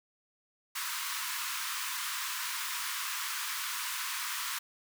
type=high-pass noise; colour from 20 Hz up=pink; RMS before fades=-36 dBFS; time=0.75-4.59 s; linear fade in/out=10 ms; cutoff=960 Hz; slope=96 dB/octave; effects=none